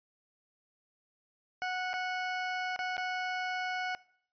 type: tone with dropouts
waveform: 20% pulse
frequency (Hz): 736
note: F#5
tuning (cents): -9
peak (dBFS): -27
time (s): 1.62-3.95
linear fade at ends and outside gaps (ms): 0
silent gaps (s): 1.932-1.939 / 2.762-2.791 / 2.968-2.979
effects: noise-tail reverb RT60 0.6 s tail -22 dB re dry + resampled to 11025 Hz